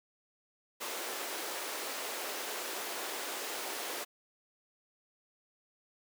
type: high-pass noise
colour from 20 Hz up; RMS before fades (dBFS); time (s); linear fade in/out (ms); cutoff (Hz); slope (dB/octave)
pink; -39; 0.8-4.05; 20; 360; 24
effects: none